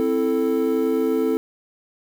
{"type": "chord", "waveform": "triangle", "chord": "A minor", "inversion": "first", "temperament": "equal", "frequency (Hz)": [261.6, 329.6, 440], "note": ["C4", "E4", "A4"], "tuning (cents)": [0, 0, 0], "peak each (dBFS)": [-21, -22, -19], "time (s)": [0, 1.37], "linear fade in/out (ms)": 0, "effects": ["7-bit"]}